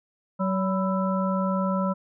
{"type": "harmonic tone with a mistuned harmonic", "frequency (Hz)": 189, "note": "F#3", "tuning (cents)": 37, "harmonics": [1, 3, 5, 7], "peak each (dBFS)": [-24, -29, -31, -32], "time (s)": [0.39, 1.94], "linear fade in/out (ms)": 20, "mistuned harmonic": 5, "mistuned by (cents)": 87, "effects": []}